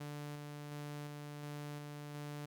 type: tone with tremolo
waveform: sawtooth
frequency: 146.83 Hz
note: D3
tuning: in tune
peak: -39 dBFS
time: 0-2.46 s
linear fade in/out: 10 ms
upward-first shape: square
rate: 1.4 Hz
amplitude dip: 25%
effects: none